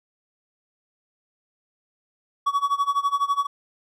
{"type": "tone with tremolo", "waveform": "triangle", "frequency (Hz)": 1129, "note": "C#6", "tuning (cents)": 31, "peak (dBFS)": -15, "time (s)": [2.46, 3.47], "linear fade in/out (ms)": 10, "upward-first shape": "sine", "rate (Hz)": 12, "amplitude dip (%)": 90, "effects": []}